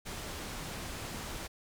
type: low-pass noise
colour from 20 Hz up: pink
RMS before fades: -41 dBFS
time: 0.05-1.48 s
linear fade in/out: 20 ms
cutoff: 11000 Hz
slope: 12 dB/octave
effects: none